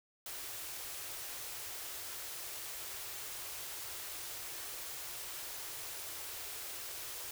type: band-stop noise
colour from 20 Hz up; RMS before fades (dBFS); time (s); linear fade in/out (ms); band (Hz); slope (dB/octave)
white; -44; 0.26-7.31; 2; 140 to 300; 48
effects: none